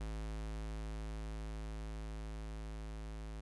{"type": "tone with level ramp", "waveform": "square", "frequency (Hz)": 53.6, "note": "A1", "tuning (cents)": -45, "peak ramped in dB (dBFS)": [-40, -44], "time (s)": [0, 3.41], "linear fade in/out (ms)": 10, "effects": ["resampled to 24000 Hz"]}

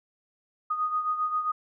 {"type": "beating tone pair", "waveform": "sine", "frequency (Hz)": [1240, 1247.5], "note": ["D#6", "D#6"], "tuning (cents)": [-6, 4], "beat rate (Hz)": 7.5, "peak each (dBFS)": [-26, -33], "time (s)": [0.7, 1.52], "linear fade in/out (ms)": 10, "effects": []}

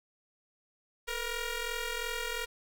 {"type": "ring-modulated tone", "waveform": "10% pulse", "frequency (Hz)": 473.2, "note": "A#4", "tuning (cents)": 26, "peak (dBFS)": -22, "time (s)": [1.07, 2.46], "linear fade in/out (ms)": 20, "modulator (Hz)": 925, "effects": []}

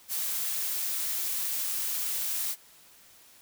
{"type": "noise", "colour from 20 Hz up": "blue", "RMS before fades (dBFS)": -31, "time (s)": [0.08, 2.56], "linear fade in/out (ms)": 50, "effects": ["white hiss -56 dBFS RMS until 3.41 s"]}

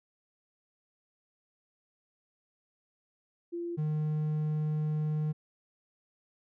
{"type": "tone pair in turn", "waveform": ["sine", "triangle"], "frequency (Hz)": [343.5, 153.01], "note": ["F4", "D#3"], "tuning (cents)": [-29, -29], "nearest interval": "octave + major second", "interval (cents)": 1400, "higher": "first", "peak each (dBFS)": [-33, -26], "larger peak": "second", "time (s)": [[3.52, 3.77], [3.77, 5.33]], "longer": "second", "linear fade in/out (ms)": 20, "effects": []}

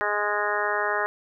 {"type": "harmonic tone with a mistuned harmonic", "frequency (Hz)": 207.7, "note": "G#3", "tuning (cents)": 0, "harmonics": [2, 3, 4, 5, 6, 7, 8, 9], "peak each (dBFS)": [-31, -31, -31, -31, -31, -31, -31, -31], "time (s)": [0.01, 1.06], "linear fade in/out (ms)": 0, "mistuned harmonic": 9, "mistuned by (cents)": -18, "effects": []}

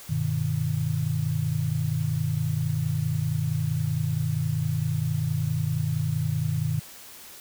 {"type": "chord", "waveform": "sine", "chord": "G augmented", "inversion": "none", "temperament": "just", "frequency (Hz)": [98, 122.5, 153.12], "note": ["G2", "B2", "D#3"], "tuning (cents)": [0, -14, -27], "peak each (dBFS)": [-30, -28, -26], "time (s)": [0.09, 6.8], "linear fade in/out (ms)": 10, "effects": ["white hiss -45 dBFS RMS until 7.4 s"]}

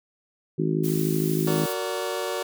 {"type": "harmonic tone", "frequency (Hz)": 53, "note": "G#1", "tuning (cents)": 36, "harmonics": [3, 4, 5, 6, 7, 8], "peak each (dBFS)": [-25, -32, -30, -29, -27, -38], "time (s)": [0.58, 1.66], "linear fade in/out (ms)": 10}
{"type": "noise", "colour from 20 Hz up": "blue", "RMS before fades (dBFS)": -35, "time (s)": [0.83, 1.74], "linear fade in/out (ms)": 20}
{"type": "chord", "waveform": "sawtooth", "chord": "Gb augmented", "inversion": "none", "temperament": "just", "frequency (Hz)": [370, 462.5, 578.1], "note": ["Gb4", "Bb4", "D5"], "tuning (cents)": [0, -14, -27], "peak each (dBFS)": -27, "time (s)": [1.47, 2.43], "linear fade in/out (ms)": 5}
{"effects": []}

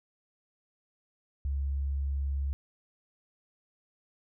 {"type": "tone", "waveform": "sine", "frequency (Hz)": 69.3, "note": "C#2", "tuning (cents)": 0, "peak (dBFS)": -28, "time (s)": [1.45, 2.53], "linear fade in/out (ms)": 0, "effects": []}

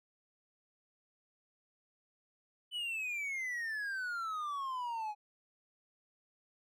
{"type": "exponential sweep", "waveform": "triangle", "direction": "down", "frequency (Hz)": [3010, 827], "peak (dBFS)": -34, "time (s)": [2.71, 5.15], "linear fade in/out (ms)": 50, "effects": []}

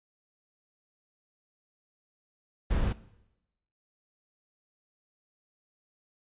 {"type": "noise", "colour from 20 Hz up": "brown", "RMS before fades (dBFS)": -27, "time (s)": [2.7, 2.93], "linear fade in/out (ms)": 10, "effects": ["noise-tail reverb RT60 0.9 s tail -18 dB re dry", "resampled to 8000 Hz"]}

